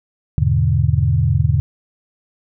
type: chord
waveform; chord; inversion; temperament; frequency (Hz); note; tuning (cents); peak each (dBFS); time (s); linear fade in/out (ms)
sine; E dominant seventh; none; equal; 82.41 / 103.83 / 123.47 / 146.83; E2 / G#2 / B2 / D3; 0 / 0 / 0 / 0; -18; 0.38-1.6; 0
effects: none